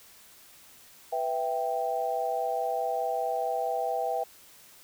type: chord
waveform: sine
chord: E minor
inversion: second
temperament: equal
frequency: 493.9 / 659.3 / 784 Hz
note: B4 / E5 / G5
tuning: 0 / 0 / 0 cents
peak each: -33 / -31 / -30 dBFS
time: 1.12-4.24 s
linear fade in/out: 10 ms
effects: white hiss -54 dBFS RMS until 4.83 s